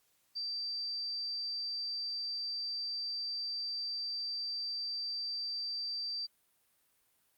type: tone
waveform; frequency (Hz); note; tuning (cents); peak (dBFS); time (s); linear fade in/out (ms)
sine; 4674; D8; -9; -35; 0.35-6.27; 20
effects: white hiss -73 dBFS RMS until 7.37 s + Opus 48 kbps